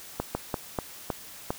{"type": "slowing click train", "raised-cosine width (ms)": 1, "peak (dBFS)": -13, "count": 6, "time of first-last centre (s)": [0.2, 1.505], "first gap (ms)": 150, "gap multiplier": 1.28, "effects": ["white hiss -45 dBFS RMS until 1.58 s"]}